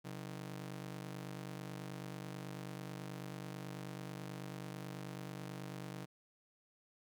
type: ring-modulated tone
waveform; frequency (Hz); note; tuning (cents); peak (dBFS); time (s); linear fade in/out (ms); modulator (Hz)
sawtooth; 154.3; D#3; -14; -37; 0.04-6.06; 20; 24.6
effects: none